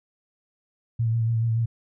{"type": "tone with vibrato", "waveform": "sine", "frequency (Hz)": 114.3, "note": "A#2", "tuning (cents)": -34, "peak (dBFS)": -20, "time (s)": [0.99, 1.66], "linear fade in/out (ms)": 10, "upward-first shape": "sine", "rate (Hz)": 7, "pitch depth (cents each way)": 32, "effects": []}